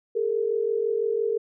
sine tone pair together, 411.6 / 457.5 Hz, G#4 / A#4, -16 / -32 cents, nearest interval major second, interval 184 cents, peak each -26 / -24 dBFS, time 0.15-1.38 s, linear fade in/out 10 ms, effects none

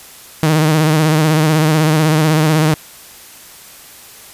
sawtooth tone with vibrato, 155.56 Hz, D#3, in tune, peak -6 dBFS, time 0.43-2.74 s, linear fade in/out 0 ms, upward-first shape sine, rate 16 Hz, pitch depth 56 cents each way, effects white hiss -38 dBFS RMS until 4.33 s + resampled to 32000 Hz

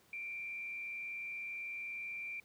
sine tone with frequency modulation, 2362 Hz, D7, 9 cents sharp, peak -40 dBFS, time 0.13-2.4 s, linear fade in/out 2 ms, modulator 103 Hz, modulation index 0.47, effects pink hiss -67 dBFS RMS until 2.44 s + high-pass 100 Hz 12 dB/octave

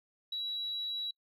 sine tone, 3902 Hz, B7, 22 cents flat, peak -33 dBFS, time 0.32-1.11 s, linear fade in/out 5 ms, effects noise-tail reverb RT60 0.1 s tail -26 dB re dry + tanh soft clip ceiling -29 dBFS

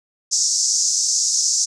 white band-pass noise, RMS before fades -19 dBFS, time 0.31-1.66 s, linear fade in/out 20 ms, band 5300 to 7000 Hz, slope 48 dB/octave, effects none

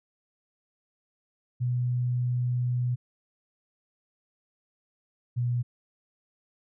sine tone pair in turn, 123.47 / 121.63 Hz, B2 / B2, 0 / -26 cents, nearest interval unison, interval 26 cents, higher first, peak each -24 dBFS, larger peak neither, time 1.6-2.96 / 5.36-5.63 s, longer first, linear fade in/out 20 ms, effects none

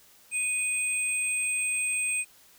sine tone pair together, 2489 / 8317 Hz, D#7 / C9, 0 / -11 cents, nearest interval octave + major sixth, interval 2089 cents, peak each -27 dBFS, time 0.31-2.25 s, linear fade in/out 50 ms, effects tanh soft clip ceiling -21 dBFS + white hiss -57 dBFS RMS until 2.58 s

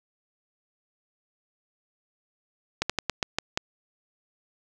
slowing click train, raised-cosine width 0.2 ms, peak -7 dBFS, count 7, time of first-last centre 2.82-3.575 s, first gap 76 ms, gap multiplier 1.2, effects none

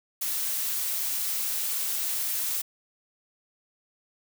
blue noise, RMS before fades -29 dBFS, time 0.21-2.62 s, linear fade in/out 10 ms, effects none

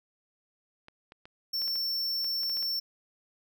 clicks, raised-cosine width 0.3 ms, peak -32 dBFS, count 11, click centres 0.884 / 1.121 / 1.255 / 1.619 / 1.679 / 1.757 / 2.245 / 2.433 / 2.497 / 2.571 / 2.627 s
square tone, 5420 Hz, E8, 47 cents sharp, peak -29 dBFS, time 1.53-2.8 s, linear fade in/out 10 ms
effects none

